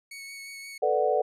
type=tone with vibrato; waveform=sawtooth; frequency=2217 Hz; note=C#7; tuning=in tune; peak=-36 dBFS; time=0.11-0.78 s; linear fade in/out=5 ms; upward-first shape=sine; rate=5.7 Hz; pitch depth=13 cents each way
type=chord; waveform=sine; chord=B minor seventh; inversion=third; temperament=equal; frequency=440 / 493.9 / 587.3 / 740 Hz; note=A4 / B4 / D5 / F#5; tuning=0 / 0 / 0 / 0 cents; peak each=-27 dBFS; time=0.82-1.22 s; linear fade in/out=10 ms
effects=resampled to 32000 Hz